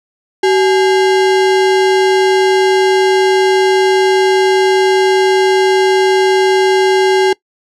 sine tone with sample-and-hold, 379.9 Hz, F#4, 46 cents sharp, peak -7 dBFS, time 0.43-7.33 s, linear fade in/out 5 ms, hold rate 1225 Hz, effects noise-tail reverb RT60 0.1 s tail -22 dB re dry + low-pass 6000 Hz 12 dB/octave

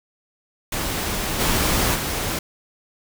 pink noise with level steps, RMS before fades -25 / -20 / -25 dBFS, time 0.72-2.39 s, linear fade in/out 5 ms, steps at 1.39 / 1.94 s, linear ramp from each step 20 ms, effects none

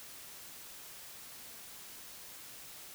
silence, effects white hiss -50 dBFS RMS until 2.94 s

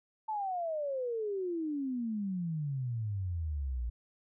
sine exponential sweep, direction down, 888 to 56.6 Hz, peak -32 dBFS, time 0.28-3.9 s, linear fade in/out 10 ms, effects none

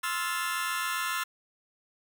sawtooth chord, F major seventh, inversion second, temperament just, 1047.7 / 1309.6 / 1396.9 / 1746.1 Hz, C6 / E6 / F6 / A6, +2 / -12 / 0 / -14 cents, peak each -31 dBFS, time 0.03-1.24 s, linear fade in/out 10 ms, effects none

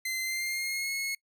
sawtooth tone with pitch glide, 2068 to 2177 Hz, C7 to C#7, -21 to -32 cents, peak -27 dBFS, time 0.05-1.15 s, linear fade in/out 5 ms, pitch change +89 cents, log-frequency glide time 0.23-0.91 s, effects noise-tail reverb RT60 0.1 s tail -24 dB re dry

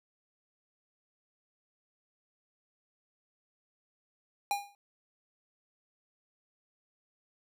square tone with exponential decay, 810 Hz, G#5, 43 cents flat, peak -26 dBFS, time 4.51-4.75 s, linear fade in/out 1 ms, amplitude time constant 52 ms, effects none

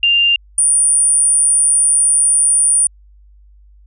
sine tone pair in turn, 2794 / 9376 Hz, F7 / D9, 0 / -4 cents, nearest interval octave + major sixth, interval 2096 cents, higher second, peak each -9 dBFS, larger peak neither, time 0.03-0.36 / 0.58-2.87 s, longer second, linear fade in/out 2 ms, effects added 50 Hz sine -42 dBFS peak until 3.86 s

